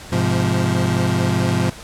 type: chord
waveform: 30% pulse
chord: F minor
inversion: first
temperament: equal with one note detuned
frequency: 103.83 / 128.64 / 174.61 Hz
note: Ab2 / C3 / F3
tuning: 0 / -29 / 0 cents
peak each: -18 dBFS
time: 0.12-1.7 s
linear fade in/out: 5 ms
effects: pink hiss -37 dBFS RMS until 1.83 s + low-pass 10000 Hz 12 dB/octave